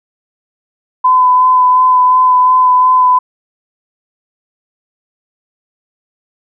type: tone with vibrato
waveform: sine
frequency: 1010 Hz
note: B5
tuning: 39 cents sharp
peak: -5 dBFS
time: 1.04-3.19 s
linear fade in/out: 10 ms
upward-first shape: sine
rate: 2.8 Hz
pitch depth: 14 cents each way
effects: none